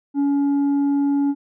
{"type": "tone with tanh clipping", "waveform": "sine", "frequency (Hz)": 282.3, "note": "C#4", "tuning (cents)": 32, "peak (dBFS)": -17, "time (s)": [0.14, 1.35], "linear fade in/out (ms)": 50, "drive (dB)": 4, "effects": []}